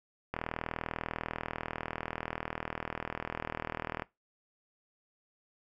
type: click train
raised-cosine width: 0.5 ms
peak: -19 dBFS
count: 149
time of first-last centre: 0.34-4.022 s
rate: 40.2 Hz
effects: noise-tail reverb RT60 0.2 s tail -19 dB re dry